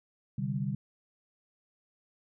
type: chord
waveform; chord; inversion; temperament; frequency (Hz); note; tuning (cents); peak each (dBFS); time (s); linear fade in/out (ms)
sine; C suspended second; none; just; 130.81 / 147.16 / 196.22; C3 / D3 / G3; 0 / +4 / +2; -34; 0.38-0.75; 5
effects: none